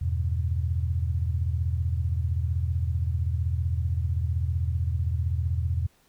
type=chord; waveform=sine; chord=E minor; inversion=none; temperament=equal; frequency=82.41 / 98 / 123.47 Hz; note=E2 / G2 / B2; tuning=0 / 0 / 0 cents; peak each=-25 / -31 / -31 dBFS; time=0.01-5.87 s; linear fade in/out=10 ms; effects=pink hiss -63 dBFS RMS until 6.08 s